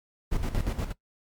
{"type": "noise with tremolo", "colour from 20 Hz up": "brown", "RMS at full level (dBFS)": -26, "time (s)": [0.31, 0.93], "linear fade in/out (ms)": 20, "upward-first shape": "square", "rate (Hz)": 8.4, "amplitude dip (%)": 65, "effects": ["noise-tail reverb RT60 0.1 s tail -19 dB re dry", "MP3 96 kbps"]}